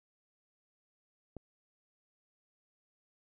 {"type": "click", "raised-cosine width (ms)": 2, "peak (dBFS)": -30, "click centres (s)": 1.367, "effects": []}